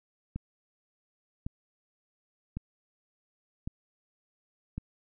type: click train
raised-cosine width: 5 ms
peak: -22 dBFS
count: 5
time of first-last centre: 0.36-4.78 s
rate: 0.905 Hz
effects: none